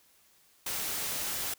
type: noise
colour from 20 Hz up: white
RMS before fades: -34 dBFS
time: 0.66-1.54 s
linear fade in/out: 5 ms
effects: white hiss -64 dBFS RMS until 1.58 s